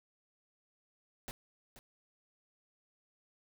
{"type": "noise with echo", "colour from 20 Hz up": "pink", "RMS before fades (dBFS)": -43, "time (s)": [1.28, 1.31], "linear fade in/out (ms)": 0, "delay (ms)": 480, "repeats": 1, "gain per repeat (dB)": -12, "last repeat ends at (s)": 1.79, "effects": []}